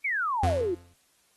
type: exponential sweep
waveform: sine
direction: down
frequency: 2349 to 329.6 Hz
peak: -25 dBFS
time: 0.04-0.75 s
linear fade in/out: 10 ms
type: tone with exponential decay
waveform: 45% pulse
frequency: 87.31 Hz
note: F2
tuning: in tune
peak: -21 dBFS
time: 0.43-0.94 s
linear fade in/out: 5 ms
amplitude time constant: 110 ms
effects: white hiss -66 dBFS RMS until 1.36 s + AAC 32 kbps

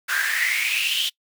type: noise with high-pass filter sweep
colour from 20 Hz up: pink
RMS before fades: -23 dBFS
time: 0.08-1.1 s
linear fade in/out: 20 ms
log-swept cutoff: 1500 to 3300 Hz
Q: 9.7
effects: noise-tail reverb RT60 0.1 s tail -24 dB re dry

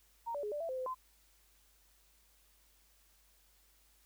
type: tone with pitch steps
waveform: sine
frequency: 928 / 576 / 418.1 / 589 / 665 / 518 / 513 / 1029 Hz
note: A#5 / D5 / G#4 / D5 / E5 / C5 / C5 / C6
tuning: -8 / -34 / +12 / +5 / +15 / -17 / -34 / -29 cents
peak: -36 dBFS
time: 0.26-0.948 s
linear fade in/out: 20 ms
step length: 86 ms
effects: added 50 Hz sine -70 dBFS peak until 4.05 s + white hiss -69 dBFS RMS until 4.05 s

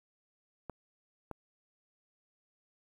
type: clicks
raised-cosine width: 1 ms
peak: -26 dBFS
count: 2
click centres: 0.697 / 1.313 s
effects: 10-bit

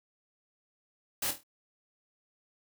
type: noise with echo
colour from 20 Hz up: white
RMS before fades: -32 dBFS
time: 1.22-1.31 s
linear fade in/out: 5 ms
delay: 25 ms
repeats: 5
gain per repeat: -7 dB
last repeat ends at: 1.435 s
effects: none

